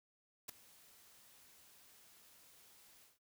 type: noise with ADSR envelope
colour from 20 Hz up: white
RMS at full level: -42 dBFS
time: 0.48-3.19 s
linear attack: 14 ms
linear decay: 4 ms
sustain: -22 dB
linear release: 160 ms
effects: none